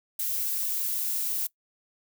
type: noise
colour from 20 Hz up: violet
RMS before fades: -29 dBFS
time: 0.19-1.47 s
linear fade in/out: 5 ms
effects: noise-tail reverb RT60 0.1 s tail -21 dB re dry